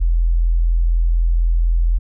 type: tone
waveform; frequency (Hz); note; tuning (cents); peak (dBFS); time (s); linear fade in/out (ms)
sine; 42.05; E1; +35; -12; 0-1.99; 20
effects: none